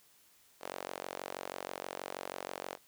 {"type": "tone with high-pass filter", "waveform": "sawtooth", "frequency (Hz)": 46.25, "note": "F#1", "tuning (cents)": 0, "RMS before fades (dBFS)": -43, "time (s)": [0.6, 2.78], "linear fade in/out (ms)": 50, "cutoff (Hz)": 560, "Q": 1.6, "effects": ["white hiss -65 dBFS RMS until 2.87 s"]}